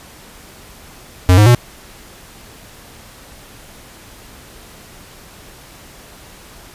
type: tone with pitch steps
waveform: square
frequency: 90.9 / 105.02 / 121.34 Hz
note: F#2 / G#2 / B2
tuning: -30 / +20 / -30 cents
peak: -6 dBFS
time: 1.29-1.548 s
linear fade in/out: 0 ms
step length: 86 ms
effects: pink hiss -40 dBFS RMS until 6.74 s + resampled to 32000 Hz